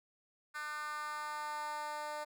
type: tone with high-pass filter sweep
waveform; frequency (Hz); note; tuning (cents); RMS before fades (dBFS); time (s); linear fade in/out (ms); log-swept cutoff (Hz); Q
10% pulse; 300; D4; +37; -41; 0.54-2.25; 20; 1400 to 680; 3.3
effects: none